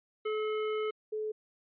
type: tone pair in turn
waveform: square / sine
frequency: 430.2 / 430.2 Hz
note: A4 / A4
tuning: -39 / -39 cents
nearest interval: unison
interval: 0 cents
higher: neither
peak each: -31 / -32 dBFS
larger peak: first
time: 0.25-0.91 / 1.12-1.32 s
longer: first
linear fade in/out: 10 ms
effects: resampled to 8000 Hz